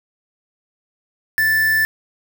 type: tone with quantisation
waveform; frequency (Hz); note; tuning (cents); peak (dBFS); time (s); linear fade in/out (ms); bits
triangle; 1760; A6; 0; -12; 1.38-1.85; 0; 4
effects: none